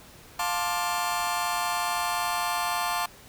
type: chord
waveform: sawtooth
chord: D minor seventh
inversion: first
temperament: just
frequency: 704.8 / 881 / 1057.2 / 1174.7 Hz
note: F5 / A5 / C6 / D6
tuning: +16 / +2 / +18 / 0 cents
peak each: -27 / -27 / -27 / -29 dBFS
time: 0.39-3.06 s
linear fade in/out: 5 ms
effects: pink hiss -50 dBFS RMS until 3.28 s